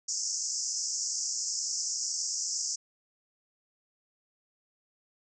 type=band-pass noise; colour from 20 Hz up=pink; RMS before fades=-33 dBFS; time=0.08-2.76 s; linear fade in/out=10 ms; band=5100 to 7500 Hz; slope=96 dB/octave; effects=none